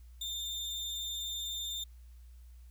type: tone with amplitude modulation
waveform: 35% pulse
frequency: 3604 Hz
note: A7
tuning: 41 cents sharp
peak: -32 dBFS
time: 0.21-1.84 s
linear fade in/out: 5 ms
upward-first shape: sine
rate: 228 Hz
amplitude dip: 40%
effects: added 60 Hz sine -50 dBFS peak until 2.7 s + white hiss -71 dBFS RMS until 2.7 s